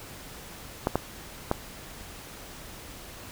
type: clicks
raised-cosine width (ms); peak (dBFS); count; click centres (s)
1; -9; 3; 0.871 / 0.956 / 1.514
effects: pink hiss -44 dBFS RMS until 3.31 s